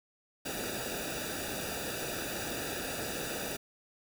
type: noise with comb filter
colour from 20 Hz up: pink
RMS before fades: -37 dBFS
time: 0.45-3.57 s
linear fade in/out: 10 ms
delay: 0.94 ms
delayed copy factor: -0.85
effects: none